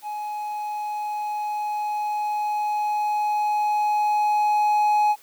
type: tone with level ramp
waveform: triangle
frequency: 840 Hz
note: G#5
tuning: 19 cents sharp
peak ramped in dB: -26 to -14 dBFS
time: 0.02-5.16 s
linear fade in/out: 50 ms
effects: white hiss -52 dBFS RMS until 5.22 s + high-pass 200 Hz 12 dB/octave